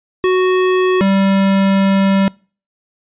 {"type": "tone pair in turn", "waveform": "square", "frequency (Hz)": [370, 194.76], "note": ["F#4", "G3"], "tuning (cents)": [0, -11], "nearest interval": "major seventh", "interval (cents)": 1111, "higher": "first", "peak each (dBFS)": -11, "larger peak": "neither", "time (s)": [[0.24, 1.01], [1.01, 2.28]], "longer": "second", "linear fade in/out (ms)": 0, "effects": ["noise-tail reverb RT60 0.4 s tail -26 dB re dry", "resampled to 8000 Hz"]}